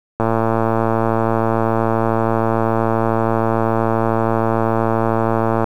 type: click train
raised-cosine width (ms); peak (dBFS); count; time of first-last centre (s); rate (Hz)
1; -3; 616; 0.2-5.642; 113
effects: 7-bit